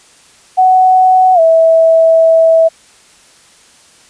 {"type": "tone with pitch glide", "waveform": "sine", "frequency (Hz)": [745, 652.3], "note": ["F#5", "E5"], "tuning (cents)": [12, -18], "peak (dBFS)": -4, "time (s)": [0.57, 2.69], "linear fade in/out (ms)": 20, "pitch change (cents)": -230, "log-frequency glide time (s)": [1.34, 1.4], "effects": ["white hiss -44 dBFS RMS until 4.09 s", "resampled to 22050 Hz"]}